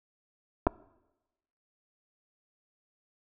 clicks, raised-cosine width 1 ms, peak -10 dBFS, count 2, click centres 0.668 / 0.671 s, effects noise-tail reverb RT60 1.0 s tail -22 dB re dry

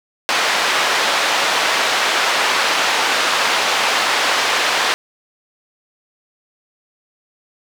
pink band-pass noise, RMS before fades -17 dBFS, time 0.29-4.94 s, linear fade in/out 0 ms, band 760 to 4600 Hz, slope 12 dB/octave, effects none

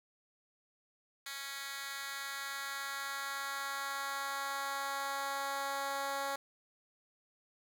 10% pulse tone with high-pass filter sweep, 276.5 Hz, C#4, 4 cents flat, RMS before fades -39 dBFS, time 1.26-6.36 s, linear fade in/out 5 ms, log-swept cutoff 2300 to 610 Hz, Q 1.2, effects none

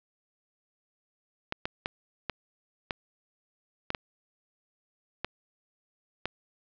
clicks, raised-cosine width 0.3 ms, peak -14 dBFS, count 9, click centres 1.524 / 1.655 / 1.859 / 2.297 / 2.908 / 3.904 / 3.948 / 5.246 / 6.256 s, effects low-pass 5000 Hz 12 dB/octave

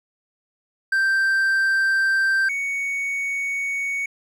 triangle tone pair in turn, 1568 / 2229 Hz, G6 / C#7, 0 / +9 cents, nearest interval tritone, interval 609 cents, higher second, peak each -15 / -21 dBFS, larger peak first, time 0.92-2.49 / 2.49-4.06 s, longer neither, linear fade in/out 5 ms, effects none

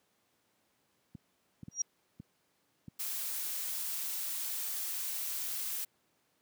clicks, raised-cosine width 5 ms, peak -29 dBFS, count 5, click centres 1.151 / 1.632 / 1.683 / 2.2 / 2.882 s
sine tone with exponential growth, 5710 Hz, F8, 37 cents sharp, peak -25 dBFS, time 1.71-1.82 s, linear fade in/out 5 ms, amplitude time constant 22 ms
blue noise, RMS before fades -37 dBFS, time 2.99-5.85 s, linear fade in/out 10 ms
effects pink hiss -74 dBFS RMS until 6.41 s + high-pass 150 Hz 12 dB/octave

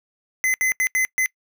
square tone bursts at uneven times, 2041 Hz, C7, 44 cents flat, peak -18 dBFS, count 5, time 0.44-0.54 / 0.61-0.72 / 0.8-0.87 / 0.95-1.05 / 1.18-1.26 s, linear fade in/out 0 ms, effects noise-tail reverb RT60 0.1 s tail -25 dB re dry

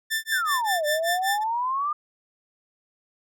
sawtooth tone with tremolo, 1775 Hz, A6, 15 cents sharp, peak -19 dBFS, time 0.1-1.44 s, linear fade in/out 20 ms, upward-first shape sine, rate 5.2 Hz, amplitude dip 100%
sine exponential two-way sweep, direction down then up, 1661.2 to 587.3 to 1221 Hz, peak -23 dBFS, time 0.32-1.93 s, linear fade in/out 5 ms, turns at 0.86 s
effects none

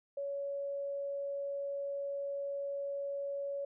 sine tone, 561 Hz, C#5, 21 cents sharp, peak -35 dBFS, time 0.17-3.65 s, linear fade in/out 5 ms, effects none

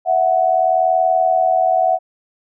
sine tone pair together, 659.3 / 740 Hz, E5 / F#5, 0 / 0 cents, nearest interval major second, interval 200 cents, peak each -16 / -14 dBFS, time 0.05-1.99 s, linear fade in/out 50 ms, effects none

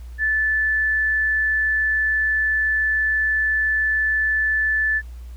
sine tone, 1747 Hz, A6, 13 cents flat, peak -17 dBFS, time 0.18-5.02 s, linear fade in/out 50 ms, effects added 60 Hz sine -33 dBFS peak until 5.36 s + pink hiss -55 dBFS RMS until 5.36 s

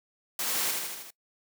white noise with echo, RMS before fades -31 dBFS, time 0.39-0.71 s, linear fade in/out 2 ms, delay 79 ms, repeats 5, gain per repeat -3 dB, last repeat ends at 1.105 s, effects noise-tail reverb RT60 0.1 s tail -21 dB re dry + high-pass 200 Hz 12 dB/octave

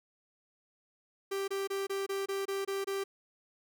45% pulse tone bursts, 392 Hz, G4, in tune, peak -32 dBFS, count 9, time 1.31-3.04 s, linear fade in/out 10 ms, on 170 ms, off 25 ms, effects none

